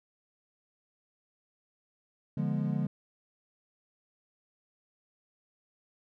triangle chord, D diminished seventh, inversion none, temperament equal with one note detuned, 146.83 / 174.61 / 207.7 / 243.4 Hz, D3 / F3 / Ab3 / Cb4, 0 / 0 / 0 / -25 cents, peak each -30 / -32 / -31 / -36 dBFS, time 2.37-2.87 s, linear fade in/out 5 ms, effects none

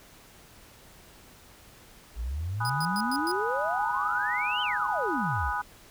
sine exponential two-way sweep, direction up then down, 51.91 to 3136 to 51.91 Hz, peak -29 dBFS, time 2.15-5.53 s, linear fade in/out 50 ms, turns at 4.62 s
sine chord, G# minor seventh, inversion none, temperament equal, 830.6 / 987.8 / 1244.5 / 1480 Hz, G#5 / B5 / D#6 / F#6, 0 / 0 / 0 / 0 cents, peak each -33 dBFS, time 2.6-5.62 s, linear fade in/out 10 ms
sawtooth tone bursts, 4978 Hz, D#8, in tune, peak -30 dBFS, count 5, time 2.65-3.315 s, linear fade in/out 0 ms, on 45 ms, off 110 ms
effects pink hiss -53 dBFS RMS until 5.9 s

